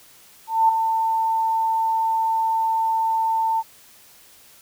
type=tone with ADSR envelope; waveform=sine; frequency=896 Hz; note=A5; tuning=31 cents sharp; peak=-11 dBFS; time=0.47-3.63 s; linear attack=220 ms; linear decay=3 ms; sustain=-7 dB; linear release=38 ms; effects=white hiss -50 dBFS RMS until 4.61 s